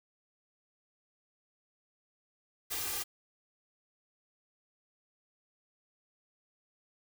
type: noise with comb filter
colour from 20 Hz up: white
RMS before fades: -36 dBFS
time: 2.7-3.04 s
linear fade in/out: 20 ms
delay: 2.5 ms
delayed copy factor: +0.75
effects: none